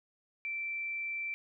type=tone; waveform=sine; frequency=2339 Hz; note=D7; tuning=8 cents flat; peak=-34 dBFS; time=0.45-1.34 s; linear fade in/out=0 ms; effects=none